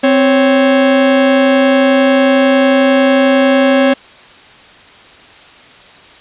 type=tone pair together; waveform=45% pulse; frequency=261.2 / 553.5 Hz; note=C4 / C#5; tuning=-3 / -3 cents; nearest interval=octave + minor second; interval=1300 cents; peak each=-10 dBFS; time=0.03-3.94 s; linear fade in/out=10 ms; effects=white hiss -39 dBFS RMS until 6.2 s + resampled to 8000 Hz